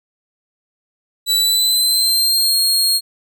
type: tone with pitch glide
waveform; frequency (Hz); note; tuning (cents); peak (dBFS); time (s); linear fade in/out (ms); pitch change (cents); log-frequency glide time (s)
sawtooth; 3951 to 4259; B7 to C8; 0 to +30; -10; 1.26-3.01; 50; +130; 1.39-2.57
effects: none